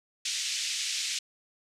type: band-pass noise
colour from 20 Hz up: white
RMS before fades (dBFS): -32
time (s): 0.25-1.19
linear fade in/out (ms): 5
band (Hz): 2300 to 7000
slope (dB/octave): 24
effects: low-pass 12000 Hz 12 dB/octave